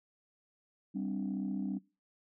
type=chord; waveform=sine; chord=G suspended fourth; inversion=none; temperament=equal with one note detuned; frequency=196 / 258.8 / 293.7 Hz; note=G3 / C4 / D4; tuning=0 / -19 / 0 cents; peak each=-35 / -38 / -38 dBFS; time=0.94-1.79 s; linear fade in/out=20 ms; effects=noise-tail reverb RT60 0.3 s tail -22 dB re dry + tanh soft clip ceiling -27 dBFS